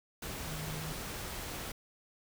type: tone in noise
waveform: sine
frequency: 155.4 Hz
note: D#3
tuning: 2 cents flat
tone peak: -40 dBFS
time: 0.47-0.93 s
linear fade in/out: 5 ms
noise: pink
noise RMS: -41 dBFS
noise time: 0.22-1.72 s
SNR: -2 dB
effects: none